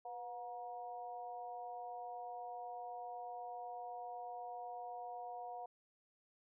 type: tone with amplitude modulation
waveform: sine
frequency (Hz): 721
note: F#5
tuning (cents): -45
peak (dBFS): -40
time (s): 0.05-5.66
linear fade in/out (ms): 5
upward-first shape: sine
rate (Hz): 228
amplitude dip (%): 90
effects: none